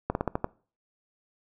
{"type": "slowing click train", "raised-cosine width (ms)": 1, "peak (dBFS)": -12, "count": 6, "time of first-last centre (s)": [0.1, 0.444], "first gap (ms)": 51, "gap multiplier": 1.15, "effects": ["noise-tail reverb RT60 0.4 s tail -22 dB re dry"]}